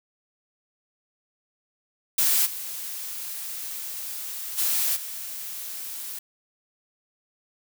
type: noise with level steps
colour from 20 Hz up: blue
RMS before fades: -21 / -34 / -24 / -35 dBFS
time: 2.18-6.19 s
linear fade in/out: 5 ms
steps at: 2.45 / 4.57 / 4.95 s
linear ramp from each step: 20 ms
effects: none